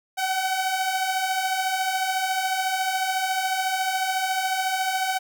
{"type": "beating tone pair", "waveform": "sawtooth", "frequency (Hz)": [746, 760], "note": ["F#5", "F#5"], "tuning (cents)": [14, 46], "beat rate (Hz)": 14, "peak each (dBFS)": [-26, -20], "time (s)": [0.17, 5.19], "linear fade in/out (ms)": 20, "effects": []}